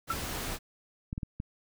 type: noise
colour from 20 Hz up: pink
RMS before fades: -36 dBFS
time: 0.07-0.59 s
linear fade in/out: 50 ms
type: tone with exponential decay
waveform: sine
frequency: 1339 Hz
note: E6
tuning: 27 cents sharp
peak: -24 dBFS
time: 0.1-0.18 s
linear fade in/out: 5 ms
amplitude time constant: 17 ms
type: clicks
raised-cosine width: 5 ms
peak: -22 dBFS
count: 4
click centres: 1.129 / 1.179 / 1.232 / 1.401 s
effects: none